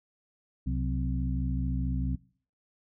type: harmonic tone with a mistuned harmonic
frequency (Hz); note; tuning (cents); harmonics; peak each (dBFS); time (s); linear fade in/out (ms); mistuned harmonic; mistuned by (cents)
64.6; C2; -21; 1 / 2 / 3 / 4; -30 / -33 / -35 / -36; 0.66-2.16; 10; 3; -100
effects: noise-tail reverb RT60 0.5 s tail -22 dB re dry